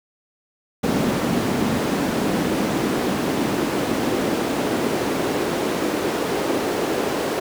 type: noise with high-pass filter sweep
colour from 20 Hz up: brown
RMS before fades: -22 dBFS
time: 0.83-7.4 s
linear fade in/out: 10 ms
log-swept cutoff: 220 to 380 Hz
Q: 1.5
effects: none